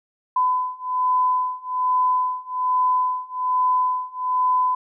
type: beating tone pair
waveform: sine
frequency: 1007 / 1008.2 Hz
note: B5 / B5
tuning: +33 / +35 cents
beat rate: 1.2 Hz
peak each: -22 / -21 dBFS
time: 0.36-4.75 s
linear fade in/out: 5 ms
effects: none